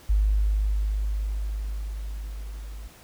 sine tone with level ramp, 51.5 Hz, G#1, 14 cents flat, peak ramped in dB -17 to -35 dBFS, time 0.09-2.88 s, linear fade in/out 10 ms, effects pink hiss -51 dBFS RMS until 3.03 s

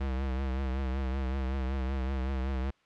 square tone with vibrato, 66 Hz, C2, 16 cents sharp, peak -30 dBFS, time 0-2.71 s, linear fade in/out 10 ms, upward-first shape triangle, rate 5.3 Hz, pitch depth 72 cents each way, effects white hiss -67 dBFS RMS until 2.85 s + low-pass 3000 Hz 12 dB/octave

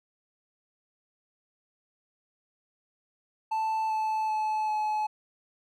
triangle tone with pitch steps, 880 / 871.4 / 862.9 / 854.5 Hz, A5 / A5 / A5 / G#5, 0 / -17 / -34 / +49 cents, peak -24 dBFS, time 3.51-5.07 s, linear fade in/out 10 ms, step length 390 ms, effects none

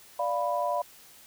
sine chord, B diminished, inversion first, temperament equal, 587.3 / 698.5 / 987.8 Hz, D5 / F5 / B5, 0 / 0 / 0 cents, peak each -30 dBFS, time 0.19-0.82 s, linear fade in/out 5 ms, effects white hiss -53 dBFS RMS until 1.26 s

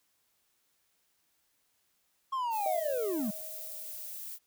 triangle linear sweep, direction down, 1088 to 189.1 Hz, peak -28 dBFS, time 2.32-3.31 s, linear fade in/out 10 ms
violet noise, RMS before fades -42 dBFS, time 2.5-4.39 s, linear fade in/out 50 ms
sine tone with exponential decay, 630 Hz, D#5, 21 cents sharp, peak -29 dBFS, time 2.66-4.23 s, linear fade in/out 1 ms, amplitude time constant 340 ms
effects white hiss -74 dBFS RMS until 4.46 s

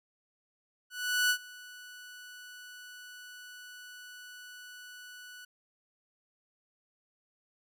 sawtooth tone with ADSR envelope, 1480 Hz, F#6, in tune, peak -20 dBFS, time 0.9-5.45 s, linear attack 400 ms, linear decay 77 ms, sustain -23 dB, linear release 6 ms, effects none

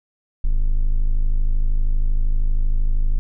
triangle tone, 26.39 Hz, G#0, 29 cents sharp, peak -12 dBFS, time 0.44-3.19 s, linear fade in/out 0 ms, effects none

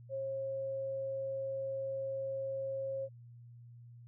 sine tone, 540 Hz, C#5, 45 cents flat, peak -35 dBFS, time 0.09-3.09 s, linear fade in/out 50 ms, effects added 119 Hz sine -51 dBFS peak until 4.07 s

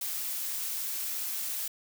blue noise, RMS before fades -34 dBFS, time 0.01-1.68 s, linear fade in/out 5 ms, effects none

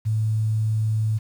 sine tone with quantisation, 109.2 Hz, A2, 13 cents flat, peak -19 dBFS, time 0.05-1.19 s, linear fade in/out 20 ms, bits 8, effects none

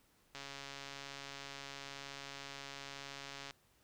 click train, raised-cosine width 0.2 ms, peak -29 dBFS, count 440, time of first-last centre 0.35-3.508 s, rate 139 Hz, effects pink hiss -71 dBFS RMS until 3.83 s

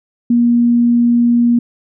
sine tone, 238 Hz, A#3, 36 cents sharp, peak -8 dBFS, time 0.3-1.59 s, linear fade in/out 5 ms, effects none

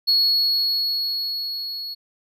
triangle tone with level ramp, 4349 Hz, C#8, 34 cents flat, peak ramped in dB -12 to -28 dBFS, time 0.07-1.95 s, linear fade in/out 20 ms, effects tanh soft clip ceiling -10 dBFS

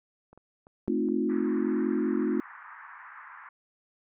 clicks, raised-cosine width 1 ms, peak -38 dBFS, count 5, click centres 0.33 / 0.376 / 0.669 / 0.876 / 1.087 s
sine chord, F dominant seventh, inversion first, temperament equal with one note detuned, 220 / 261.6 / 311.1 / 356.6 Hz, A3 / C4 / Eb4 / F4, 0 / 0 / 0 / +36 cents, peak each -30 dBFS, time 0.88-2.4 s, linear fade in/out 0 ms
pink band-pass noise, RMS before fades -47 dBFS, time 1.29-3.49 s, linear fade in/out 5 ms, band 950 to 1900 Hz, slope 48 dB/octave
effects none

